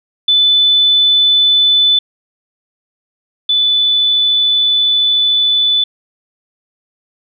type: tone pair in turn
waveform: sine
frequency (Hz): 3500 / 3487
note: A7 / A7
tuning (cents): -10 / -16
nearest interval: unison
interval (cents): 6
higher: first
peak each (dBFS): -7 / -9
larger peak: first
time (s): 0.28-1.99 / 3.49-5.84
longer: second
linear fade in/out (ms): 5
effects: none